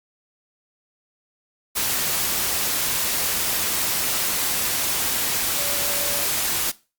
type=tone in noise; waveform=sine; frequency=575 Hz; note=D5; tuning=37 cents flat; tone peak=-33 dBFS; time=5.57-6.26 s; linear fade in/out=20 ms; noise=white; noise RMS=-23 dBFS; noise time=1.75-6.72 s; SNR=-13 dB; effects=noise-tail reverb RT60 0.3 s tail -19 dB re dry + Opus 48 kbps